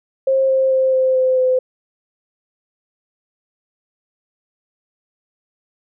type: tone with pitch steps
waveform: sine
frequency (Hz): 533 / 528.7 / 524.4 / 520.2 / 516 / 511.9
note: C5 / C5 / C5 / C5 / C5 / C5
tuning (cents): +32 / +18 / +4 / -10 / -24 / -38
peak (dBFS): -12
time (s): 0.27-1.59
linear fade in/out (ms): 5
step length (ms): 220
effects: none